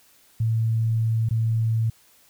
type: tone with dropouts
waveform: sine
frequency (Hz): 112.7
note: A2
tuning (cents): +42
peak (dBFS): -19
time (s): 0.4-1.9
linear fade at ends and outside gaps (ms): 5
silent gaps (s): 1.289-1.308
effects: white hiss -57 dBFS RMS until 2.29 s